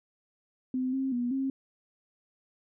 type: tone with pitch steps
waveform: sine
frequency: 256.5 / 266.6 / 242.9 / 268.2 Hz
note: C4 / C4 / B3 / C4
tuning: -34 / +33 / -29 / +43 cents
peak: -27 dBFS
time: 0.74-1.5 s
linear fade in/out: 2 ms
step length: 190 ms
effects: none